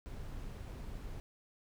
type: noise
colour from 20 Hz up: brown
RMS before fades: -44 dBFS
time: 0.06-1.2 s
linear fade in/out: 0 ms
effects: none